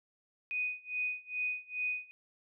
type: tone with tremolo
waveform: sine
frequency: 2489 Hz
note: D#7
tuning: in tune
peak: -30 dBFS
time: 0.51-2.11 s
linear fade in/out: 0 ms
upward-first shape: sine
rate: 2.4 Hz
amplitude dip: 95%
effects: none